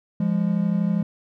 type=tone pair together; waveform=triangle; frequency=172.56 / 205 Hz; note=F3 / G#3; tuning=-20 / -22 cents; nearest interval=minor third; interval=298 cents; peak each=-20 dBFS; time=0.2-1.03 s; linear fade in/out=5 ms; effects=none